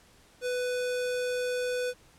square tone, 496.9 Hz, B4, 11 cents sharp, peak -29 dBFS, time 0.41-1.94 s, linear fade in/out 50 ms, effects pink hiss -59 dBFS RMS until 2.18 s + low-pass 11000 Hz 12 dB/octave

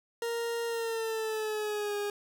40% pulse tone with pitch glide, 466.2 to 410.6 Hz, A#4 to G#4, 0 to -20 cents, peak -30 dBFS, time 0.22-2.1 s, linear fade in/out 2 ms, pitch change -220 cents, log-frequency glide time 0.66-1.96 s, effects none

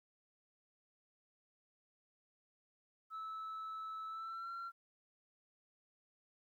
sine tone with pitch glide, 1306 to 1367 Hz, E6 to F6, -17 to -37 cents, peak -40 dBFS, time 3.1-4.72 s, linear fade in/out 50 ms, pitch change +80 cents, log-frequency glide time 4.07-4.51 s, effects tanh soft clip ceiling -41 dBFS + 13-bit

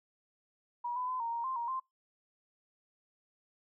sine tone with pitch steps, 961 / 1002 / 1018 / 927 / 935 / 1046 / 941 / 1046 Hz, B5 / B5 / C6 / A#5 / A#5 / C6 / A#5 / C6, -48 / +25 / -48 / -10 / +5 / -1 / +16 / -1 cents, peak -33 dBFS, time 0.84-1.8 s, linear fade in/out 10 ms, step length 120 ms, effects noise-tail reverb RT60 0.2 s tail -26 dB re dry

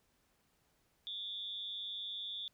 sine tone with amplitude modulation, 3520 Hz, A7, in tune, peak -36 dBFS, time 1.07-2.48 s, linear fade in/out 0 ms, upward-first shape sine, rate 200 Hz, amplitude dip 85%, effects pink hiss -75 dBFS RMS until 2.53 s

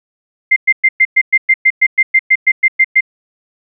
sine tone bursts, 2093 Hz, C7, in tune, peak -5 dBFS, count 16, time 0.51-3.008 s, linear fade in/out 10 ms, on 53 ms, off 110 ms, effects none

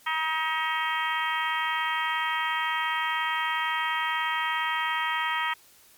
harmonic tone with a mistuned harmonic, 317.1 Hz, D#4, 33 cents sharp, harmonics 3 / 4 / 5 / 6 / 7 / 8 / 9 / 10, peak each -30 / -31 / -39 / -30 / -35 / -39 / -41 / -35 dBFS, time 0.06-5.54 s, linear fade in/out 10 ms, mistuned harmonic 9, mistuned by -53 cents, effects white hiss -56 dBFS RMS until 5.97 s + MP3 96 kbps

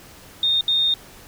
sine tone bursts at uneven times, 3669 Hz, A#7, 28 cents flat, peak -16 dBFS, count 2, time 0.43-0.61 / 0.68-0.94 s, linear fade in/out 2 ms, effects pink hiss -45 dBFS RMS until 1.27 s

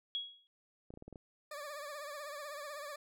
sine tone with exponential decay, 3322 Hz, G#7, in tune, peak -32 dBFS, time 0.15-0.47 s, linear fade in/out 0 ms, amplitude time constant 68 ms
clicks, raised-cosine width 2 ms, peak -36 dBFS, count 7, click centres 0.905 / 0.939 / 0.974 / 1.024 / 1.08 / 1.127 / 1.158 s
20% pulse tone with vibrato, 585 Hz, D5, 7 cents flat, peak -38 dBFS, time 1.51-2.96 s, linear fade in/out 5 ms, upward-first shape triangle, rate 16 Hz, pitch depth 92 cents each way
effects none

